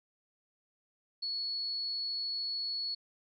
sine tone, 4387 Hz, C#8, 19 cents flat, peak -33 dBFS, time 1.22-2.95 s, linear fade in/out 10 ms, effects none

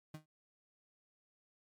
35% pulse tone with exponential decay, 154.8 Hz, D#3, 9 cents flat, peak -40 dBFS, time 0.14-0.26 s, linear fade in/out 5 ms, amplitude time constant 25 ms, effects MP3 96 kbps

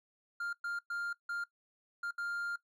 triangle tone bursts at uneven times, 1400 Hz, F6, 4 cents sharp, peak -33 dBFS, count 6, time 0.4-0.53 / 0.64-0.79 / 0.9-1.13 / 1.29-1.44 / 2.03-2.11 / 2.18-2.56 s, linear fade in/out 5 ms, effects noise-tail reverb RT60 0.1 s tail -19 dB re dry

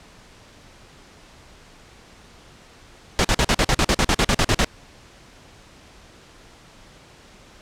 pink noise bursts, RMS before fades -17 dBFS, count 15, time 3.19-4.645 s, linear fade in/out 0 ms, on 55 ms, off 45 ms, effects pink hiss -48 dBFS RMS until 7.61 s + low-pass 7000 Hz 12 dB/octave

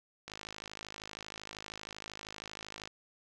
click train, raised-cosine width 0.2 ms, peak -25 dBFS, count 138, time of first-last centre 0.28-2.875 s, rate 52.8 Hz, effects none

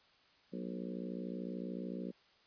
harmonic tone with a mistuned harmonic, 60 Hz, B1, 49 cents flat, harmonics 3 / 4 / 5 / 6 / 7 / 8 / 9, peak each -43 / -45 / -47 / -49 / -50 / -51 / -52 dBFS, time 0.52-2.12 s, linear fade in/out 20 ms, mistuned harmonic 3, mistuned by +61 cents, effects white hiss -67 dBFS RMS until 2.46 s + resampled to 11025 Hz

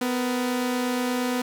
sawtooth tone pair together, 250.1 / 471.7 Hz, B3 / A#4, +22 / +20 cents, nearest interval major seventh, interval 1098 cents, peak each -20 / -29 dBFS, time 0.01-1.42 s, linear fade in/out 5 ms, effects none

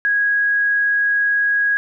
sine tone, 1653 Hz, G#6, 9 cents flat, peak -14 dBFS, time 0.05-1.77 s, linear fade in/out 0 ms, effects none

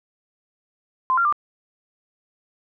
sine tone with pitch steps, 1036 / 1382 / 1189 Hz, C6 / F6 / D6, -17 / -19 / +21 cents, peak -16 dBFS, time 1.1-1.325 s, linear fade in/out 0 ms, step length 75 ms, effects none

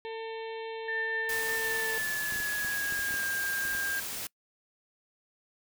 harmonic tone, 448.9 Hz, A4, 35 cents sharp, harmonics 1 / 2 / 4 / 5 / 6 / 7 / 8 / 9, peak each -36 / -42 / -48 / -50 / -52 / -53 / -54 / -55 dBFS, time 0.05-1.98 s, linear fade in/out 0 ms
sine tone with pitch glide, 1790 to 1603.9 Hz, A6 to G6, +29 to +39 cents, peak -30 dBFS, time 0.88-4 s, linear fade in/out 5 ms, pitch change -190 cents, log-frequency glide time 1.59-3.24 s
white noise, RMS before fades -37 dBFS, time 1.29-4.27 s, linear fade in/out 2 ms
clicks, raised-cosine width 3 ms, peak -34 dBFS, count 10, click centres 2.324 / 2.36 / 2.402 / 2.648 / 2.924 / 2.992 / 3.109 / 3.141 / 3.652 / 3.75 s
effects noise-tail reverb RT60 0.1 s tail -24 dB re dry

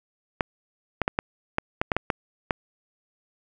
clicks, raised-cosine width 0.5 ms, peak -7 dBFS, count 10, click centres 0.408 / 1.017 / 1.079 / 1.189 / 1.584 / 1.815 / 1.918 / 1.966 / 2.102 / 2.508 s, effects none

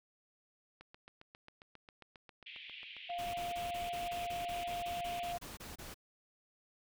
click train, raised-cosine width 0.3 ms, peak -37 dBFS, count 20, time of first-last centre 0.81-3.371 s, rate 7.42 Hz
white band-pass noise, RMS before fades -50 dBFS, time 2.46-5.33 s, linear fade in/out 5 ms, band 2200 to 3300 Hz, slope 48 dB/octave
sine tone, 698.5 Hz, F5, in tune, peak -37 dBFS, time 3.09-5.38 s, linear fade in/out 10 ms
pink noise bursts, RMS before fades -48 dBFS, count 15, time 3.18-5.944 s, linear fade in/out 10 ms, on 160 ms, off 26 ms
effects none

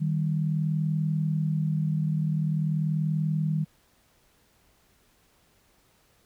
sine tone pair together, 155.57 / 196 Hz, D#3 / G3, 0 / 0 cents, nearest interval major third, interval 400 cents, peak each -24 / -31 dBFS, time 0-3.65 s, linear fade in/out 20 ms, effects pink hiss -64 dBFS RMS until 6.25 s

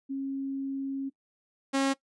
sine / sawtooth tone pair in turn, 271.9 / 271.9 Hz, C#4 / C#4, -33 / -33 cents, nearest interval unison, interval 0 cents, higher neither, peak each -30 / -20 dBFS, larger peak second, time 0.09-1.1 / 1.73-1.94 s, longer first, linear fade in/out 20 ms, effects noise-tail reverb RT60 0.1 s tail -19 dB re dry + resampled to 22050 Hz

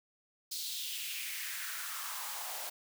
white noise with high-pass filter sweep, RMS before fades -40 dBFS, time 0.51-2.7 s, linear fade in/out 10 ms, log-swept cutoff 4400 to 630 Hz, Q 3, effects none

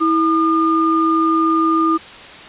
sine tone pair together, 324.7 / 1211.8 Hz, E4 / D#6, -26 / -46 cents, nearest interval octave + major seventh, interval 2280 cents, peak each -15 dBFS, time 0-1.98 s, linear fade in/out 20 ms, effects white hiss -36 dBFS RMS until 2.48 s + resampled to 8000 Hz

